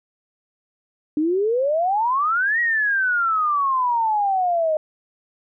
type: exponential two-way sweep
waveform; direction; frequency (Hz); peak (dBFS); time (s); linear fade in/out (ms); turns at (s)
sine; up then down; 293.7 to 1921 to 611; -17; 1.17-4.77; 2; 2.6
effects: none